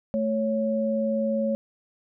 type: tone pair together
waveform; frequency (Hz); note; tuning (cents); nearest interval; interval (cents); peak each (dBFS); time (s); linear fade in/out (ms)
sine; 219.5 / 554.4; A3 / C#5; -4 / 0; octave + major third; 1604; -25; 0.14-1.55; 0
effects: none